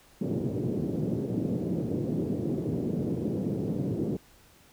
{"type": "band-pass noise", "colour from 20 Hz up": "pink", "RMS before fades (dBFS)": -30, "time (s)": [0.21, 4.17], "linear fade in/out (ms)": 5, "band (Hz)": [120, 420], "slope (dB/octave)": 24, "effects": ["pink hiss -58 dBFS RMS until 4.72 s"]}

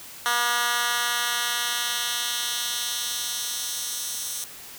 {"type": "tone with high-pass filter sweep", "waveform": "10% pulse", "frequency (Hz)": 239.6, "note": "A#3", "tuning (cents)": 48, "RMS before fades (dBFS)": -27, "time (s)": [0.26, 4.44], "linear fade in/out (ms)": 0, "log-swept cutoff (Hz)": [1300, 6600], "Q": 1, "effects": ["white hiss -42 dBFS RMS until 4.78 s"]}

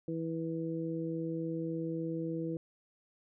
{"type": "harmonic tone", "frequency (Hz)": 163.5, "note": "E3", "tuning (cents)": -14, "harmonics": [1, 2, 3], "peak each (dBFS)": [-38, -36, -40], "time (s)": [0.08, 2.57], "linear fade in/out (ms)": 2, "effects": []}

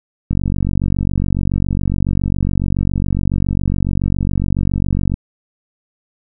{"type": "click train", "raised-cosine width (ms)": 5, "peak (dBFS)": -5, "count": 229, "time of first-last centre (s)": [0.31, 5.141], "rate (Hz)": 47.2, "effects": []}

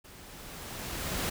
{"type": "noise with level ramp", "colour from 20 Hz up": "pink", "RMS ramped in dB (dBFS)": [-52, -31], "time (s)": [0.04, 1.3], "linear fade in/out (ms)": 10, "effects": []}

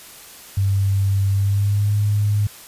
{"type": "tone with pitch glide", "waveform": "sine", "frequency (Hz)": [98, 103.59], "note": ["G2", "G#2"], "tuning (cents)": [0, -4], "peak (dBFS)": -15, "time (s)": [0.57, 2.47], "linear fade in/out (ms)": 5, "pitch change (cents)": 96, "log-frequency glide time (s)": [1.3, 1.94], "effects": ["white hiss -41 dBFS RMS until 2.67 s", "resampled to 32000 Hz"]}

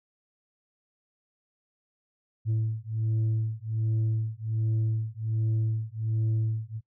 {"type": "beating tone pair", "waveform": "sine", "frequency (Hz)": [110, 111.3], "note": ["A2", "A2"], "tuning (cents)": [0, 20], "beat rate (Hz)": 1.3, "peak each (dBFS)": -26, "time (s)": [2.45, 6.81], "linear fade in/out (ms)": 50, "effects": ["noise-tail reverb RT60 0.1 s tail -24 dB re dry", "tanh soft clip ceiling -22 dBFS"]}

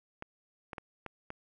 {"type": "clicks", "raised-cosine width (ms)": 0.5, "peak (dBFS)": -25, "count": 5, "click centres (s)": [0.224, 0.732, 0.782, 1.063, 1.304], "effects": []}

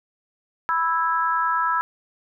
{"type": "chord", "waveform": "sine", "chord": "E major", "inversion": "second", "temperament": "just", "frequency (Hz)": [988.9, 1318.5, 1648.1], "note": ["B5", "E6", "G#6"], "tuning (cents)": [2, 0, -14], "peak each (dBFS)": [-23, -22, -27], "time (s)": [0.69, 1.81], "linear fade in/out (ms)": 0, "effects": []}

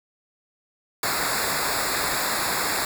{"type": "noise with comb filter", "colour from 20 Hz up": "pink", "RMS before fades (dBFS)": -25, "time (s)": [1.03, 2.85], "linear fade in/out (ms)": 2, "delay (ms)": 0.33, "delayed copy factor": -0.9, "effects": []}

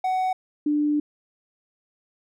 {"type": "tone pair in turn", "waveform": ["triangle", "sine"], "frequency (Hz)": [747, 296.4], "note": ["F#5", "D4"], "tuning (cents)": [16, 16], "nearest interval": "octave + major third", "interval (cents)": 1600, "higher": "first", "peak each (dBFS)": -19, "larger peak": "neither", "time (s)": [[0.04, 0.33], [0.66, 1]], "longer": "second", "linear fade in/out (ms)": 5, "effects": []}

